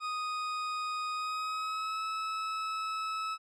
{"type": "tone with pitch glide", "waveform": "40% pulse", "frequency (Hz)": [1244.5, 1298.8], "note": ["D#6", "E6"], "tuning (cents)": [0, -26], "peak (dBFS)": -32, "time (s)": [0, 3.38], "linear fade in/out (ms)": 50, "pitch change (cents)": 74, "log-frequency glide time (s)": [1.13, 2.03], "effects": ["low-pass 6000 Hz 12 dB/octave"]}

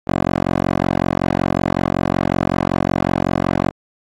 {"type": "tone with band-pass filter", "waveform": "10% pulse", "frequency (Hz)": 45.35, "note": "F#1", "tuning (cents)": -34, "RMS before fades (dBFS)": -18, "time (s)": [0.07, 3.71], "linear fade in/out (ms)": 10, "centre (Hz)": 560, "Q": 0.7, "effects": ["AAC 48 kbps"]}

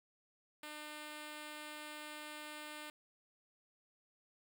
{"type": "tone", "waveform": "5% pulse", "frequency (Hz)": 301.5, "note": "D4", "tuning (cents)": 46, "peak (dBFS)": -35, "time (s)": [0.63, 2.9], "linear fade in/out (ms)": 2, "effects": []}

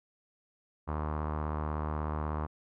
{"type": "tone with low-pass filter", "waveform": "sawtooth", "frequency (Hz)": 76.3, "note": "D#2", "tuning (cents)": -33, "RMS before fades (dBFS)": -34, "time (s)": [0.87, 2.47], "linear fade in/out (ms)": 20, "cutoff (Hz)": 1100, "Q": 3.4, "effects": []}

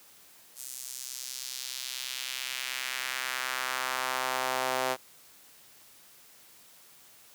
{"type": "tone with high-pass filter sweep", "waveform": "sawtooth", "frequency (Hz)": 129.3, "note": "C3", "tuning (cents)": -20, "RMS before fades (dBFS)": -34, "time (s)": [0.55, 4.97], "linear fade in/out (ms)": 50, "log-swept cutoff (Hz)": [8400, 600], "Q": 1.3, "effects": ["white hiss -56 dBFS RMS until 7.34 s", "high-pass 80 Hz 12 dB/octave"]}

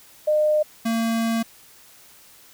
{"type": "tone pair in turn", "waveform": ["sine", "square"], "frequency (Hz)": [608, 227.7], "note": ["D#5", "A#3"], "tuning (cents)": [-40, -40], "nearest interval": "octave + perfect fourth", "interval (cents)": 1700, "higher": "first", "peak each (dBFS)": [-16, -21], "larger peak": "first", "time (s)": [[0.27, 0.63], [0.85, 1.43]], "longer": "second", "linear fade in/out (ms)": 10, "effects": ["white hiss -50 dBFS RMS until 2.53 s"]}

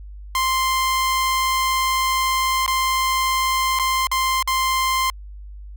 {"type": "tone with dropouts", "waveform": "sawtooth", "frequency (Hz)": 1047, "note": "C6", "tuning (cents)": 1, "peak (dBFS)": -14, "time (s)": [0.35, 5.1], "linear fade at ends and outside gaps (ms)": 1, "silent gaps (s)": [[2.663, 2.678], [3.789, 3.796], [4.07, 4.115], [4.426, 4.475]], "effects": ["added 50 Hz sine -34 dBFS peak until 5.76 s"]}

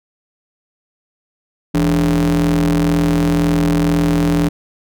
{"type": "ring-modulated tone", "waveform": "square", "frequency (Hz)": 62.5, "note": "B1", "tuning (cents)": 21, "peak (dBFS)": -10, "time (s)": [1.74, 4.49], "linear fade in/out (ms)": 10, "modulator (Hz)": 229, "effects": []}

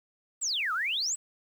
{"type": "exponential two-way sweep", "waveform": "sine", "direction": "down then up", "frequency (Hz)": [8290, 1225, 8290], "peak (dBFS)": -27, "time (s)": [0.41, 1.16], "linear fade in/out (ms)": 20, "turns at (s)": 0.73, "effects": ["9-bit"]}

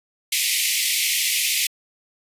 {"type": "high-pass noise", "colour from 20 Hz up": "pink", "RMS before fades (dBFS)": -21, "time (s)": [0.32, 1.67], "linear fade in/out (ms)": 5, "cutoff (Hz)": 2000, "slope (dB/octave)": 96, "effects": ["resampled to 32000 Hz"]}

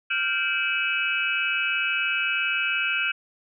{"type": "tone cluster", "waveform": "sine", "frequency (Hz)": [1393, 1559, 2326, 2583, 2930], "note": ["F6", "G6", "D7", "E7", "F#7"], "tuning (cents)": [-5, -10, -17, -36, -18], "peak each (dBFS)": [-30, -29, -30, -26, -31], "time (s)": [0.1, 3.12], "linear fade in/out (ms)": 10, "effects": []}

